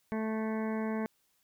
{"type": "harmonic tone", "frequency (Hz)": 219.4, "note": "A3", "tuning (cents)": -5, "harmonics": [1, 2, 3, 4, 5, 7, 8, 9, 10], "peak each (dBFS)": [-32, -38, -42, -44, -46, -49, -50, -51, -52], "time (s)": [0.12, 1.06], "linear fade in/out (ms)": 0, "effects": ["white hiss -73 dBFS RMS until 1.43 s"]}